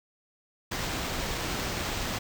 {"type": "noise with sample-and-hold", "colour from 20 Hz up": "pink", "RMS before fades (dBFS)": -32, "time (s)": [0.71, 2.19], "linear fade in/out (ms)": 10, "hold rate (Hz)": 11025, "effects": []}